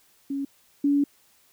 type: tone pair in turn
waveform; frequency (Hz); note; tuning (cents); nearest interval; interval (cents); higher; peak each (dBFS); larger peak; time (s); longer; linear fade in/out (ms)
sine; 277.2 / 284.7; C#4 / C#4; 0 / +46; unison; 46; second; -26 / -18; second; 0.3-0.45 / 0.84-1.04; second; 5
effects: white hiss -61 dBFS RMS until 1.52 s